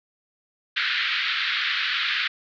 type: band-pass noise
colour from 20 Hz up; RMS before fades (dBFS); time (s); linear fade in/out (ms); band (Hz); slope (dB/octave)
pink; -25; 0.76-2.28; 10; 1400 to 4200; 48
effects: none